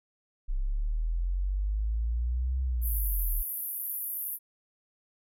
sine linear two-way sweep, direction up then down, 31.4 to 65.41 to 35.89 Hz, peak -26 dBFS, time 0.48-3.43 s, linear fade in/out 20 ms, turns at 2.62 s
pink band-pass noise, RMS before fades -35 dBFS, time 2.81-4.39 s, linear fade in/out 50 ms, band 11000 to 15000 Hz, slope 96 dB/octave
effects none

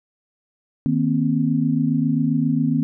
sine tone cluster, 156.4 / 237.4 / 264.8 Hz, D#3 / A#3 / C4, +9 / +32 / +21 cents, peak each -21 dBFS, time 0.86-2.83 s, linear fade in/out 0 ms, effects none

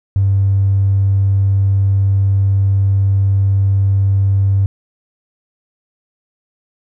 triangle tone with tanh clipping, 98 Hz, G2, in tune, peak -9 dBFS, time 0.16-4.66 s, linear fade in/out 0 ms, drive 1 dB, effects none

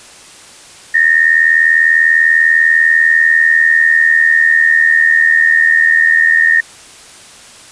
sine tone with amplitude modulation, 1835 Hz, A#6, 28 cents flat, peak -3 dBFS, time 0.94-6.61 s, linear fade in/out 10 ms, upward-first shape sine, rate 80.1 Hz, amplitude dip 75%, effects white hiss -37 dBFS RMS until 7.71 s + resampled to 22050 Hz

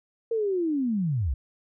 sine linear sweep, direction down, 466.2 to 55 Hz, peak -23 dBFS, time 0.31-1.34 s, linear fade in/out 5 ms, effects none

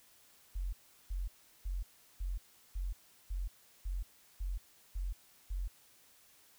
sine tone bursts, 45.03 Hz, F#1, 46 cents flat, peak -34 dBFS, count 10, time 0.55-5.68 s, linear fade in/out 10 ms, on 180 ms, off 370 ms, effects white hiss -64 dBFS RMS until 6.58 s

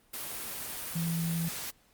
sine tone in noise, 166.5 Hz, E3, 18 cents sharp, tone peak -29 dBFS, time 0.95-1.49 s, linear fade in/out 10 ms, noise white, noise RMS -38 dBFS, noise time 0.13-1.71 s, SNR +6 dB, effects pink hiss -65 dBFS RMS until 1.93 s + Opus 32 kbps

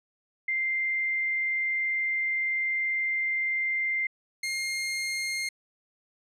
sine / sawtooth tone pair in turn, 2093 / 2125 Hz, C7 / C7, 0 / +26 cents, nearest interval unison, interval 26 cents, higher second, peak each -25 dBFS, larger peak neither, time 0.48-4.07 / 4.43-5.49 s, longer first, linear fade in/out 5 ms, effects low-pass 10000 Hz 12 dB/octave

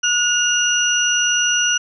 sine tone cluster, 1449 / 2837 / 5890 Hz, F#6 / F7 / F#8, -37 / +27 / -9 cents, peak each -19 dBFS, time 0.03-1.78 s, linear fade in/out 10 ms, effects none

